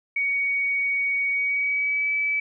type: tone with pitch glide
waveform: sine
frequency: 2243 to 2298 Hz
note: C#7 to D7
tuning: +20 to -38 cents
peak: -21 dBFS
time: 0.16-2.4 s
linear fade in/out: 5 ms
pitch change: +42 cents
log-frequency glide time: 1.31-2.12 s
effects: none